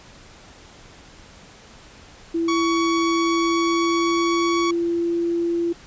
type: tone with pitch glide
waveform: sine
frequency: 332.8 to 340.6 Hz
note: E4 to F4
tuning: +17 to -43 cents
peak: -19 dBFS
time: 2.34-5.73 s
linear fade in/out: 10 ms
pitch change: +40 cents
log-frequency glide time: 2.99-4.69 s
type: tone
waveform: sawtooth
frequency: 1123 Hz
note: C#6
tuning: 22 cents sharp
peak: -18 dBFS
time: 2.48-4.71 s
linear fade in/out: 5 ms
effects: pink hiss -46 dBFS RMS until 5.86 s + resampled to 16000 Hz